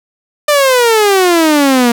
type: exponential sweep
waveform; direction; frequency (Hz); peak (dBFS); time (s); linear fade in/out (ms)
sawtooth; down; 602 to 233.1; -3; 0.48-1.92; 5
effects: none